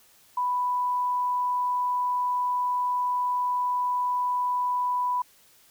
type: tone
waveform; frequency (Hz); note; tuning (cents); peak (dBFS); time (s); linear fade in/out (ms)
sine; 990; B5; +4; -23; 0.37-5.22; 5
effects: white hiss -58 dBFS RMS until 5.7 s